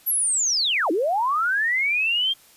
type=linear two-way sweep; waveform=sine; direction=down then up; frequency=11910 to 295.6 to 3226 Hz; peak=-19 dBFS; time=0.06-2.34 s; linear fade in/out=20 ms; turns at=0.91 s; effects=white hiss -53 dBFS RMS until 2.56 s + resampled to 32000 Hz